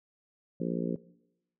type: harmonic tone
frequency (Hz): 58.27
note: A#1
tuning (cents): 0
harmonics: 3 / 4 / 5 / 6 / 7 / 8 / 9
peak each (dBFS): -33 / -35 / -37 / -39 / -40 / -41 / -42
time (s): 0.6-0.96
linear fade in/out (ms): 5
effects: noise-tail reverb RT60 0.9 s tail -21 dB re dry